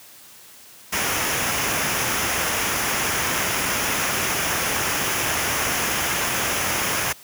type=noise with comb filter; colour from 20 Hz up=pink; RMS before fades=-23 dBFS; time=0.92-7.13 s; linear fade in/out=10 ms; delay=0.24 ms; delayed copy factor=-0.55; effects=white hiss -46 dBFS RMS until 7.23 s + high-pass 80 Hz 12 dB/octave